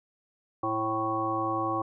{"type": "harmonic tone with a mistuned harmonic", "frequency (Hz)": 110.6, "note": "A2", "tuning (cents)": 9, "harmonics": [1, 3, 5, 7, 9, 10], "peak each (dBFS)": [-39, -32, -36, -33, -39, -30], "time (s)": [0.63, 1.82], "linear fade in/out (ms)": 5, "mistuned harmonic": 5, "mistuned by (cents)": -30, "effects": []}